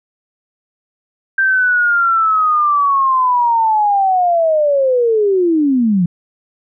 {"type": "linear sweep", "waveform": "sine", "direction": "down", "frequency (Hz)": [1576, 166.2], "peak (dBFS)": -10, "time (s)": [1.38, 6.06], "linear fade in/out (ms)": 5, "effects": []}